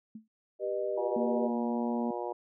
sine tone with exponential decay, 219.3 Hz, A3, 6 cents flat, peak -38 dBFS, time 0.15-0.28 s, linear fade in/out 5 ms, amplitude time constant 27 ms
sine chord, G augmented, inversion none, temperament just, 392 / 490 / 612.5 Hz, G4 / B4 / D#5, 0 / -14 / -27 cents, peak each -34 / -36 / -33 dBFS, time 0.59-1.51 s, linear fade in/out 50 ms
harmonic tone, 119.9 Hz, A#2, 49 cents sharp, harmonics 3 / 4 / 5 / 6 / 7 / 8, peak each -38 / -39 / -40 / -41 / -41 / -42 dBFS, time 0.97-2.33 s, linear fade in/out 10 ms
sine tone with pitch glide, 234.5 to 236.1 Hz, A#3 to A#3, +11 to +22 cents, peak -30 dBFS, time 1.16-2.11 s, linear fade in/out 5 ms, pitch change +11 cents, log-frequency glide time 1.57-1.99 s
effects none

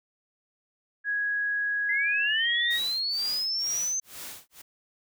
sine tone with pitch glide, 1661.2 to 1897.2 Hz, G#6 to A#6, 0 to +30 cents, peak -25 dBFS, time 1.04-2.8 s, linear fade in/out 50 ms, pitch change +230 cents, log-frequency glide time 2.24-2.48 s
sine linear sweep, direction up, 2008 to 6272 Hz, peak -26 dBFS, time 1.89-4 s, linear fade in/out 5 ms
white noise with tremolo, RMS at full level -39 dBFS, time 2.7-4.62 s, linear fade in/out 10 ms, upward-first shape sine, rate 2.1 Hz, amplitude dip 100%
effects none

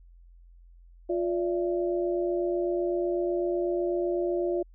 sine tone cluster, 352.5 / 579 / 667 Hz, F4 / D5 / E5, +16 / -25 / +20 cents, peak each -26 / -32 / -35 dBFS, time 1.09-4.63 s, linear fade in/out 10 ms, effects added 43 Hz sine -50 dBFS peak until 4.74 s

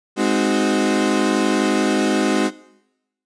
35% pulse chord, Ab dominant seventh, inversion none, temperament equal with one note detuned, 207.7 / 259.8 / 311.1 / 370 Hz, Ab3 / C4 / Eb4 / Gb4, 0 / -12 / 0 / 0 cents, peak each -20 dBFS, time 0.16-2.51 s, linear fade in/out 50 ms, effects noise-tail reverb RT60 0.9 s tail -20 dB re dry + resampled to 22050 Hz

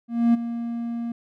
triangle tone with ADSR envelope, 234.2 Hz, A#3, 8 cents sharp, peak -11 dBFS, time 0.08-1.12 s, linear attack 260 ms, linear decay 16 ms, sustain -13 dB, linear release 3 ms, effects none

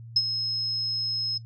sine tone with ADSR envelope, 5160 Hz, E8, 38 cents flat, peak -15 dBFS, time 0.16-1.38 s, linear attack 6 ms, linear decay 48 ms, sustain -10 dB, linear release 6 ms, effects noise-tail reverb RT60 0.1 s tail -20 dB re dry + added 115 Hz sine -40 dBFS peak until 1.45 s

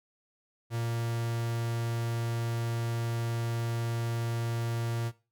45% pulse tone, 116.54 Hz, A#2, in tune, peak -30 dBFS, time 0.7-5.12 s, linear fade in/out 50 ms, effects noise-tail reverb RT60 0.3 s tail -17 dB re dry

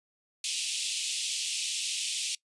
pink band-pass noise, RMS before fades -33 dBFS, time 0.44-2.35 s, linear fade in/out 2 ms, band 2600 to 9700 Hz, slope 48 dB/octave, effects noise-tail reverb RT60 0.1 s tail -22 dB re dry + resampled to 24000 Hz

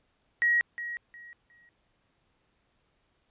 sine tone with echo, 1900 Hz, A#6, 33 cents sharp, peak -21 dBFS, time 0.42-0.61 s, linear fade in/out 0 ms, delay 360 ms, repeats 3, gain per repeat -12 dB, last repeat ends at 1.69 s, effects pink hiss -72 dBFS RMS until 3.3 s + resampled to 8000 Hz

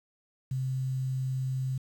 sine tone with quantisation, 130.81 Hz, C3, in tune, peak -28 dBFS, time 0.51-1.78 s, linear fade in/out 5 ms, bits 9, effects none

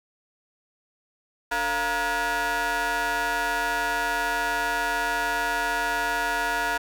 25% pulse ring-modulated tone, 246.9 Hz, B3, in tune, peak -17 dBFS, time 1.51-6.78 s, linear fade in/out 10 ms, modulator 1190 Hz, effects none

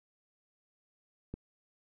click, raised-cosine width 3 ms, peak -26 dBFS, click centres 1.34 s, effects none

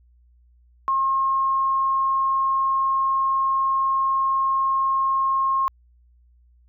sine tone, 1074 Hz, C6, 45 cents sharp, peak -18 dBFS, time 0.88-5.68 s, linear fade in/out 0 ms, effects added 60 Hz sine -53 dBFS peak until 6.68 s

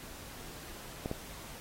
clicks, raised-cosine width 2 ms, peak -21 dBFS, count 2, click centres 1.059 / 1.114 s, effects pink hiss -48 dBFS RMS until 1.6 s + AAC 48 kbps

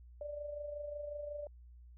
sine tone with amplitude modulation, 587.3 Hz, D5, in tune, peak -38 dBFS, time 0.21-1.47 s, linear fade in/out 2 ms, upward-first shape sine, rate 25.5 Hz, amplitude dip 50%, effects added 60 Hz sine -53 dBFS peak until 1.97 s

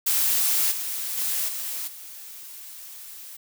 blue noise with level steps, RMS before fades -22 / -30 / -26 / -31 / -41 dBFS, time 0.06-3.37 s, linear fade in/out 10 ms, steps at 0.71 / 1.17 / 1.48 / 1.87 s, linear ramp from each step 10 ms, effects none

